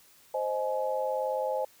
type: chord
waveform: sine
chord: Ab major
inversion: first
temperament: equal with one note detuned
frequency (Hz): 523.3 / 622.3 / 846.1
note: C5 / Eb5 / Ab5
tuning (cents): 0 / 0 / +32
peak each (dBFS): -30 / -33 / -33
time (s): 0.34-1.65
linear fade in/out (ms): 5
effects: white hiss -59 dBFS RMS until 1.8 s